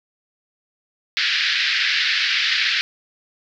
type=band-pass noise; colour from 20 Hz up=pink; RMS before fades=-20 dBFS; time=1.17-2.81 s; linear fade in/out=0 ms; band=1600 to 4900 Hz; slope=48 dB/octave; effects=none